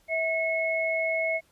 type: tone pair together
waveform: sine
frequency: 650 / 2183 Hz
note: E5 / C#7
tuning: -24 / -27 cents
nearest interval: octave + major sixth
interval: 2097 cents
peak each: -27 dBFS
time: 0.08-1.41 s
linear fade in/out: 50 ms
effects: pink hiss -64 dBFS RMS until 1.51 s + resampled to 32000 Hz